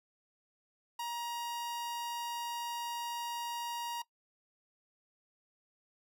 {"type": "tone", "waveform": "45% pulse", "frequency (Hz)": 946, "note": "A#5", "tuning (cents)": 25, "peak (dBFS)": -36, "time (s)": [0.99, 4.02], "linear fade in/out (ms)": 5, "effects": ["noise-tail reverb RT60 0.1 s tail -19 dB re dry"]}